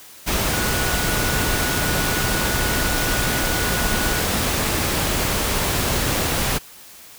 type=tone in noise; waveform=sine; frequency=1464 Hz; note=F#6; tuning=19 cents flat; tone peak=-28 dBFS; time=0.52-4.21 s; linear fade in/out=20 ms; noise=pink; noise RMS=-21 dBFS; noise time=0.26-6.59 s; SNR=-10 dB; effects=white hiss -43 dBFS RMS until 7.18 s